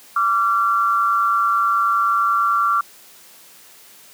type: tone pair together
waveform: sine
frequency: 1161 / 1370.3 Hz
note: D6 / F6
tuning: -20 / -33 cents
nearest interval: minor third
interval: 287 cents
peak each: -17 / -18 dBFS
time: 0.16-2.81 s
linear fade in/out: 5 ms
effects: white hiss -46 dBFS RMS until 4.13 s + high-pass 150 Hz 12 dB/octave